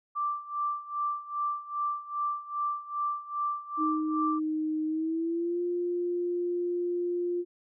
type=tone with tremolo; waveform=sine; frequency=1174.7 Hz; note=D6; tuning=in tune; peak=-26 dBFS; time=0.15-4.4 s; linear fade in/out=20 ms; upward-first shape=sine; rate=2.5 Hz; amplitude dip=85%
type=tone with pitch glide; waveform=sine; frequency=311.1 to 351.2 Hz; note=D#4 to F4; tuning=0 to +10 cents; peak=-27 dBFS; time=3.77-7.45 s; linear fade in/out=50 ms; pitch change=+210 cents; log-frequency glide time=4.86-5.61 s
effects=none